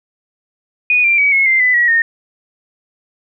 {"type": "tone with pitch steps", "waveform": "sine", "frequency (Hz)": [2471, 2369, 2271, 2177, 2087, 2001, 1918.7, 1839.4], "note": ["D#7", "D7", "C#7", "C#7", "C7", "B6", "A#6", "A#6"], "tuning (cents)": [-13, 14, 41, -32, -5, 22, 49, -24], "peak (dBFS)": -9, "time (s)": [0.9, 2.02], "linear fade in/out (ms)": 2, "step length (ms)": 140, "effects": []}